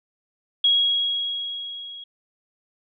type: tone with level ramp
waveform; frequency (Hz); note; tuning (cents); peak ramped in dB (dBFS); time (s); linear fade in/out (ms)
sine; 3308; G#7; -8; -14 to -36; 0.64-2.04; 5
effects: none